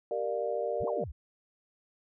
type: chord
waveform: sine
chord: G minor seventh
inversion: none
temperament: equal with one note detuned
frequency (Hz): 392 / 466.2 / 594.8 / 698.5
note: G4 / Bb4 / D5 / F5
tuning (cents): 0 / 0 / +22 / 0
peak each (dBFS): -38 / -33 / -33 / -38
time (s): 0.11-1.04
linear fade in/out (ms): 2
type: exponential two-way sweep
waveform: sine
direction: up then down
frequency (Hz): 46.7 to 1105 to 54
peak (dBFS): -37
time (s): 0.8-1.12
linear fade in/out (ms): 10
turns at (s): 0.88
effects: none